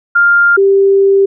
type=tone pair in turn; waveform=sine; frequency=1400 / 392.9 Hz; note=F6 / G4; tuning=+4 / +4 cents; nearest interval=octave + minor seventh; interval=2200 cents; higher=first; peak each=-5 dBFS; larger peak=neither; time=0.15-0.57 / 0.57-1.26 s; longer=second; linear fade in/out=10 ms; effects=none